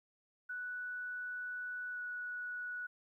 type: tone with pitch glide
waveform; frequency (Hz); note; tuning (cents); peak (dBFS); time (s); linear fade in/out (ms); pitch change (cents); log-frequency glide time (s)
sine; 1480 to 1469.8; F#6 to F#6; 0 to -12; -39; 0.49-2.87; 10; -12; 1.92-1.98
effects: 13-bit